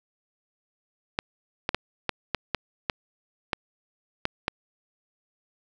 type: clicks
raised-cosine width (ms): 0.3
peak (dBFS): -8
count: 10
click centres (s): 1.189 / 1.691 / 1.746 / 2.093 / 2.347 / 2.547 / 2.898 / 3.532 / 4.254 / 4.481
effects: none